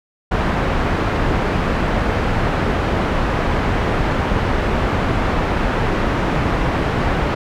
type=low-pass noise; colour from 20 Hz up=pink; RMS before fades=-18 dBFS; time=0.31-7.35 s; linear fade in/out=10 ms; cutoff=1800 Hz; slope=12 dB/octave; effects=none